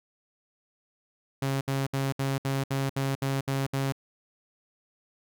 sawtooth tone bursts, 136.2 Hz, C#3, 30 cents flat, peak -22 dBFS, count 10, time 1.42-3.923 s, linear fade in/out 5 ms, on 190 ms, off 67 ms, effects none

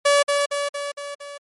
sawtooth tone with echo, 572 Hz, D5, 46 cents flat, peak -10 dBFS, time 0.05-0.23 s, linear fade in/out 10 ms, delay 230 ms, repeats 5, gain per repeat -4 dB, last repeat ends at 1.38 s, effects MP3 48 kbps

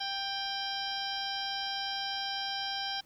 harmonic tone with a mistuned harmonic, 788 Hz, G5, 9 cents sharp, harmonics 1 / 2 / 3 / 4 / 5 / 6 / 7, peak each -38 / -41 / -48 / -38 / -42 / -41 / -42 dBFS, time 0-3.01 s, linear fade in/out 10 ms, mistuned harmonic 6, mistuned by +66 cents, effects pink hiss -63 dBFS RMS until 3.05 s

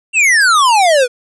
square exponential sweep, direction down, 2781 to 472.1 Hz, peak -8 dBFS, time 0.13-1.08 s, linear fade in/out 50 ms, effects resampled to 24000 Hz

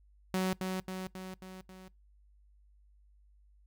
sawtooth tone with echo, 186.8 Hz, F#3, 17 cents sharp, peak -25 dBFS, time 0.34-0.53 s, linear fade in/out 0 ms, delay 270 ms, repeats 5, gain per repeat -4 dB, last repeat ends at 1.88 s, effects noise-tail reverb RT60 0.2 s tail -23 dB re dry + added 50 Hz sine -60 dBFS peak until 3.66 s

